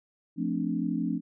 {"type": "chord", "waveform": "sine", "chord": "D minor seventh", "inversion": "first", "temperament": "equal", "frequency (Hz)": [174.61, 220, 261.6, 293.7], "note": ["F3", "A3", "C4", "D4"], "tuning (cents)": [0, 0, 0, 0], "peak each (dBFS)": -32, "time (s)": [0.36, 1.21], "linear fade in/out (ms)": 50, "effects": []}